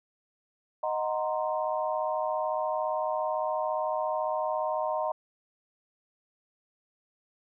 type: chord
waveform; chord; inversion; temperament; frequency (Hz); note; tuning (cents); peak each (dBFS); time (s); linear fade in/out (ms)
sine; C half-diminished seventh; first; equal; 622.3 / 740 / 932.3 / 1046.5; Eb5 / Gb5 / Bb5 / C6; 0 / 0 / 0 / 0; -30 / -34 / -33 / -35; 0.83-5.12; 5
effects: none

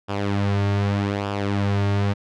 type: tone with flanger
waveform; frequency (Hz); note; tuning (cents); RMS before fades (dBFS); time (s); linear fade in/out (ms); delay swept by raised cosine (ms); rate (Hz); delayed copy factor
sawtooth; 100.6; G2; +45; -22; 0.08-2.14; 20; 0.48 to 3.98; 0.83; -0.6
effects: low-pass 4000 Hz 12 dB/octave

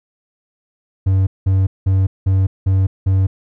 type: tone bursts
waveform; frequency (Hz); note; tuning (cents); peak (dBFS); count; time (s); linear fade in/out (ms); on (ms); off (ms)
triangle; 95.5; G2; -45; -9; 6; 1.06-3.27; 10; 210; 190
effects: none

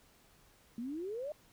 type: exponential sweep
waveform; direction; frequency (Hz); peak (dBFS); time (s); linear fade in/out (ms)
sine; up; 223.9 to 622.3; -37; 0.78-1.32; 2
effects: pink hiss -65 dBFS RMS until 1.52 s

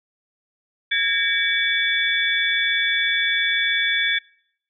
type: tone cluster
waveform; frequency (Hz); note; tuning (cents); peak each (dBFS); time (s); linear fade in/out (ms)
sine; 1644 / 1821 / 2281 / 3458; G#6 / A#6 / C#7 / A7; -18 / -41 / +49 / -31; -24 / -26 / -23 / -22; 0.91-4.19; 10
effects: noise-tail reverb RT60 0.7 s tail -25 dB re dry

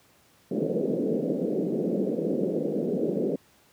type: band-pass noise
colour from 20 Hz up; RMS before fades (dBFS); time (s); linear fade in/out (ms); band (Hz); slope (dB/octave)
white; -27; 0.51-3.36; 5; 160 to 520; 48
effects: pink hiss -60 dBFS RMS until 3.72 s + high-pass 100 Hz 12 dB/octave

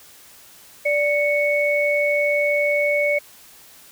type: tone pair together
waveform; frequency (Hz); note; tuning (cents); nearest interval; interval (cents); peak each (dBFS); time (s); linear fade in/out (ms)
sine; 585.3 / 2217; D5 / C#7; -6 / 0; octave + major seventh; 2306; -19 / -20; 0.85-3.19; 10
effects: white hiss -47 dBFS RMS until 3.91 s

